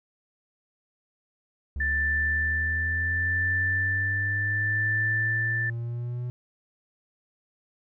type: linear sweep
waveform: triangle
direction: up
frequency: 69.3 to 123.47 Hz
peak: -27 dBFS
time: 1.76-6.3 s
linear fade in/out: 0 ms
type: tone with tremolo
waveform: sine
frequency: 1768 Hz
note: A6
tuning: 8 cents sharp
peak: -23 dBFS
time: 1.8-5.7 s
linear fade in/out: 5 ms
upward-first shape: sine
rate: 0.7 Hz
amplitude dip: 25%
effects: none